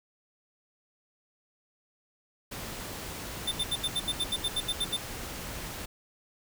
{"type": "noise", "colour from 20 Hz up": "pink", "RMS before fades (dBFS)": -39, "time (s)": [2.51, 5.86], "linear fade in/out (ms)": 10}
{"type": "tone bursts", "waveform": "square", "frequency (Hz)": 3568, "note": "A7", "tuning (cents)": 23, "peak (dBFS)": -27, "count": 13, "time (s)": [3.47, 4.969], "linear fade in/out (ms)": 10, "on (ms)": 47, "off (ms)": 74}
{"effects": []}